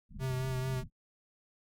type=low-pass noise; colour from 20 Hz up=pink; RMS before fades=-44 dBFS; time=0.09-0.9 s; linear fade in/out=50 ms; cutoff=240 Hz; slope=96 dB/octave
type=tone with vibrato; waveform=square; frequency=129.8 Hz; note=C3; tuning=13 cents flat; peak=-33 dBFS; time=0.19-0.84 s; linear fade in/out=50 ms; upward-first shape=sine; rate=4.5 Hz; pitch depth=27 cents each way
effects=Opus 48 kbps